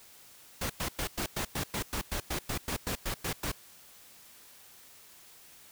pink noise bursts, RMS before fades -33 dBFS, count 16, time 0.61-3.518 s, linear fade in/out 5 ms, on 88 ms, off 100 ms, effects white hiss -55 dBFS RMS until 5.71 s

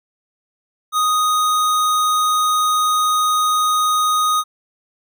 square tone, 1244.5 Hz, D#6, in tune, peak -15 dBFS, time 0.92-4.44 s, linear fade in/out 50 ms, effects none

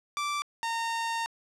sawtooth tone pair in turn, 1169 / 917.7 Hz, D6 / A#5, -8 / -27 cents, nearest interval major third, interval 419 cents, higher first, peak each -25 dBFS, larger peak neither, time 0.17-0.42 / 0.63-1.26 s, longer second, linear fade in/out 0 ms, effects low-pass 8000 Hz 12 dB/octave

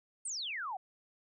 sine exponential sweep, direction down, 9100 to 712 Hz, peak -36 dBFS, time 0.25-0.77 s, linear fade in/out 5 ms, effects none

